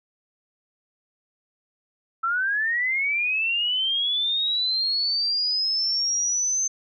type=linear sweep; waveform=sine; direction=up; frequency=1317 to 6272 Hz; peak=-21 dBFS; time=2.23-6.68 s; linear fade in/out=10 ms; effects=none